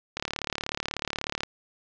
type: click train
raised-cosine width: 0.2 ms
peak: -11 dBFS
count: 47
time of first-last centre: 0.17-1.434 s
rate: 36.4 Hz
effects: low-pass 6000 Hz 12 dB/octave